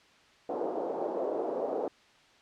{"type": "band-pass noise", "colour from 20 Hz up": "pink", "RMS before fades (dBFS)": -33, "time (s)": [0.49, 1.88], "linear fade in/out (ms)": 2, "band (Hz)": [360, 700], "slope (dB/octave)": 24, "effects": ["white hiss -60 dBFS RMS until 2.41 s", "low-pass 4000 Hz 12 dB/octave"]}